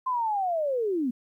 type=linear sweep; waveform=sine; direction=down; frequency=1046.5 to 230 Hz; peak=-24 dBFS; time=0.06-1.11 s; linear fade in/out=10 ms; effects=11-bit